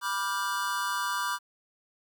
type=chord; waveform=square; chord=G dominant seventh; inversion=first; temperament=just; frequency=980 / 1176 / 1411.2 / 1568 Hz; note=B5 / D6 / F6 / G6; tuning=-14 / +2 / +18 / 0 cents; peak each=-34 / -33 / -37 / -36 dBFS; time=0.01-1.39 s; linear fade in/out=50 ms; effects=10-bit